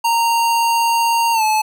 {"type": "tone with pitch glide", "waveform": "square", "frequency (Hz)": [926, 864], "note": ["A#5", "A5"], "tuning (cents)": [-12, -32], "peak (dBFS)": -14, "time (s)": [0.04, 1.62], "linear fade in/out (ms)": 10, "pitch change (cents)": -120, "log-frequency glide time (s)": [1.33, 1.43], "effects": []}